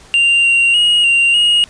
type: tone with pitch steps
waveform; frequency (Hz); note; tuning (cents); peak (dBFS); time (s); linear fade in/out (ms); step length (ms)
triangle; 2781 / 2762 / 2882 / 2770 / 2873; F7 / F7 / F#7 / F7 / F7; -8 / -20 / -46 / -15 / +48; -7; 0.14-1.64; 0; 300
effects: pink hiss -42 dBFS RMS until 1.69 s + resampled to 22050 Hz